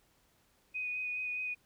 sine tone with vibrato, 2489 Hz, D#7, in tune, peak -34 dBFS, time 0.74-1.55 s, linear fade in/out 20 ms, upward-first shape sine, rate 4.8 Hz, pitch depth 16 cents each way, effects pink hiss -70 dBFS RMS until 1.65 s

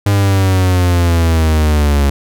45% pulse linear sweep, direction down, 101.7 to 69.3 Hz, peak -9 dBFS, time 0.06-2.1 s, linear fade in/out 5 ms, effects none

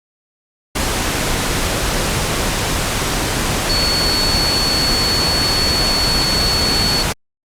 sine tone in noise, 4422 Hz, C#8, 5 cents flat, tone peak -16 dBFS, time 3.69-7.03 s, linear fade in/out 10 ms, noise pink, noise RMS -18 dBFS, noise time 0.75-7.13 s, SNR -1 dB, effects low-pass 11000 Hz 12 dB/octave + Opus 48 kbps

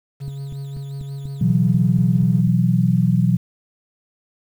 triangle tone with tremolo, 138.59 Hz, C#3, in tune, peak -24 dBFS, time 0.2-2.42 s, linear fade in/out 20 ms, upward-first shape sine, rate 5.6 Hz, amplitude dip 25%
click train, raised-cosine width 5 ms, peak -22 dBFS, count 10, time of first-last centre 0.28-2.475 s, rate 4.1 Hz
sine chord, B suspended fourth, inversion none, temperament equal, 123.47 / 164.81 / 185 Hz, B2 / E3 / F#3, 0 / 0 / 0 cents, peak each -18 dBFS, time 1.41-3.37 s, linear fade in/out 5 ms
effects 8-bit

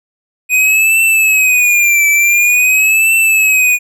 square tone with vibrato, 2489 Hz, D#7, in tune, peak -8 dBFS, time 0.49-3.79 s, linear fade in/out 50 ms, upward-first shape triangle, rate 0.47 Hz, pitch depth 130 cents each way, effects none

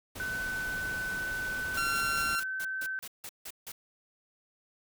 pink noise, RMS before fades -42 dBFS, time 0.15-2.36 s, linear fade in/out 10 ms
sine tone with pitch glide, 1509 to 1538.9 Hz, F#6 to G6, +34 to -32 cents, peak -32 dBFS, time 0.2-2.99 s, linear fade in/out 0 ms, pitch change +34 cents, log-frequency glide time 1.63-2.64 s
white noise bursts, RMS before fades -42 dBFS, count 10, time 1.74-3.72 s, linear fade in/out 5 ms, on 54 ms, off 160 ms
sawtooth tone, 1374 Hz, F6, 29 cents flat, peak -26 dBFS, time 1.77-2.4 s, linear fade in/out 5 ms
effects none

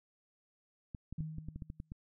clicks, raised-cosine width 5 ms, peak -30 dBFS, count 10, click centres 0.948 / 1.126 / 1.206 / 1.384 / 1.486 / 1.56 / 1.622 / 1.701 / 1.801 / 1.919 s
sine tone with exponential decay, 157 Hz, D#3, 16 cents sharp, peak -35 dBFS, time 1.18-1.92 s, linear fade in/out 5 ms, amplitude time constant 160 ms
effects none

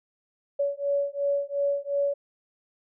sine beating tone pair, 564 / 566.8 Hz, C#5 / C#5, +30 / +38 cents, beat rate 2.8 Hz, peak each -27 dBFS, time 0.59-2.14 s, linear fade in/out 10 ms, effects none

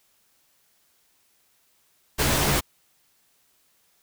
pink noise with comb filter, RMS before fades -22 dBFS, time 2.18-2.61 s, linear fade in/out 20 ms, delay 14 ms, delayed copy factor +0.7, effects white hiss -65 dBFS RMS until 4.02 s

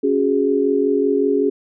sine chord, C# suspended fourth, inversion none, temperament equal, 277.2 / 370 / 415.3 Hz, C#4 / F#4 / G#4, 0 / 0 / 0 cents, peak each -19 / -21 / -17 dBFS, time 0.03-1.5 s, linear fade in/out 10 ms, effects none

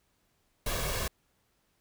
pink noise with comb filter, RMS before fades -32 dBFS, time 0.66-1.08 s, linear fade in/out 5 ms, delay 1.8 ms, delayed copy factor +0.6, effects pink hiss -73 dBFS RMS until 1.8 s

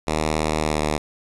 5% pulse tone with pitch glide, 77.6 to 76 Hz, D#2 to D#2, -4 to -40 cents, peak -9 dBFS, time 0.07-0.98 s, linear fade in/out 5 ms, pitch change -36 cents, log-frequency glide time 0.58-0.8 s, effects resampled to 24000 Hz

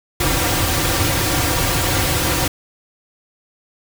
pink noise with comb filter, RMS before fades -18 dBFS, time 0.2-2.48 s, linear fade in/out 5 ms, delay 4.7 ms, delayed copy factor -0.85, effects none

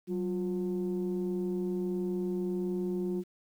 sine tone pair together, 188.1 / 355.5 Hz, F#3 / F4, +29 / +31 cents, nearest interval major seventh, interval 1102 cents, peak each -31 / -31 dBFS, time 0.07-3.24 s, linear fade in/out 50 ms, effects tanh soft clip ceiling -25 dBFS + 10-bit

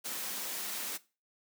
white high-pass noise, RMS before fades -38 dBFS, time 0.04-0.98 s, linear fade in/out 20 ms, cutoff 170 Hz, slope 48 dB/octave, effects noise-tail reverb RT60 0.3 s tail -18 dB re dry

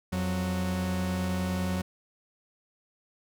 45% pulse tone pair together, 87.31 / 184.42 Hz, F2 / F#3, 0 / -5 cents, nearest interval octave + minor second, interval 1295 cents, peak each -32 / -29 dBFS, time 0.12-1.82 s, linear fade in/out 10 ms, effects none

